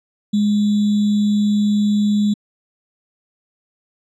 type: tone with sample-and-hold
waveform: sine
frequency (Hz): 207.7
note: G#3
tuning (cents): 0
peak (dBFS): -13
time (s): 0.33-2.34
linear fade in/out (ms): 10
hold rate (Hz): 3675
effects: low-pass 7000 Hz 12 dB/octave